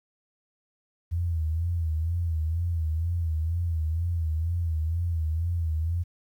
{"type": "tone with vibrato", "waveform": "sine", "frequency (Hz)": 82.41, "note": "E2", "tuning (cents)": 0, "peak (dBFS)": -24, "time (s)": [1.11, 6.04], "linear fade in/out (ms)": 20, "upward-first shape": "sine", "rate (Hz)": 2.1, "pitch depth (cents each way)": 88, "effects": ["10-bit"]}